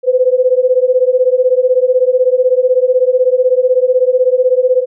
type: beating tone pair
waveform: sine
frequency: 499.7 / 515.7 Hz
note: B4 / C5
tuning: +20 / -25 cents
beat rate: 16 Hz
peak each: -11 dBFS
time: 0.03-4.86 s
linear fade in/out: 50 ms
effects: none